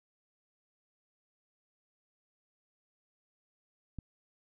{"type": "click", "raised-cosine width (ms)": 5, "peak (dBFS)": -28, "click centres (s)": 3.987, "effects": []}